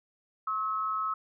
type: tone pair together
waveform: sine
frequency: 1083.9 / 1289 Hz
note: C#6 / E6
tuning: -39 / -39 cents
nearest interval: minor third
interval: 300 cents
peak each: -35 / -29 dBFS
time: 0.47-1.14 s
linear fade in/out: 5 ms
effects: none